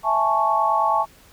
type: chord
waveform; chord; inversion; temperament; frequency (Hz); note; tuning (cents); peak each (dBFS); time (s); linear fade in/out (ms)
sine; A major seventh; second; equal; 659.3 / 830.6 / 880 / 1108.7; E5 / G#5 / A5 / C#6; 0 / 0 / 0 / 0; -25 / -23 / -21 / -21; 0.03-1.06; 50
effects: pink hiss -51 dBFS RMS until 1.32 s